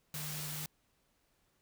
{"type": "tone in noise", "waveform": "sine", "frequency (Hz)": 151.4, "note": "D#3", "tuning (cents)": -47, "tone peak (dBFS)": -43, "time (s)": [0.14, 0.66], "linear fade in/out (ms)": 2, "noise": "white", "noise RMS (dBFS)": -42, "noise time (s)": [0.14, 0.66], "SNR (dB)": -4, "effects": ["pink hiss -75 dBFS RMS until 1.61 s"]}